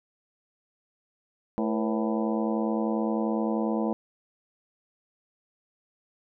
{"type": "harmonic tone with a mistuned harmonic", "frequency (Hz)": 110, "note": "A2", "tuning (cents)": 0, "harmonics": [2, 3, 4, 5, 6, 7, 8, 9], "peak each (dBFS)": [-27, -31, -33, -35, -37, -38, -39, -40], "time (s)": [1.58, 3.93], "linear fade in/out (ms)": 0, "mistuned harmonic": 4, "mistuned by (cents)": 140, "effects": []}